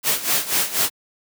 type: noise with tremolo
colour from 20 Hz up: white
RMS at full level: -18 dBFS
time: 0.03-0.9 s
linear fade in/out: 50 ms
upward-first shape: sine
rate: 4.1 Hz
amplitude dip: 80%
effects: high-pass 150 Hz 12 dB/octave